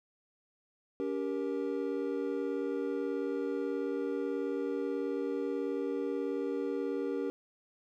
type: chord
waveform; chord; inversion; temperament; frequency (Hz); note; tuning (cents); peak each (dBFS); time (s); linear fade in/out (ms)
triangle; G diminished; second; just; 282.2 / 392 / 470.4; Db4 / G4 / Bb4; +31 / 0 / +16; -34; 1-7.3; 0
effects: none